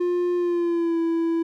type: tone with pitch glide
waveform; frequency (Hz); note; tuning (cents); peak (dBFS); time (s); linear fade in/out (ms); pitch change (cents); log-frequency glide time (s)
triangle; 353.6 to 331.8; F4 to E4; +22 to +11; -18; 0-1.43; 10; -111; 0.36-0.99
effects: none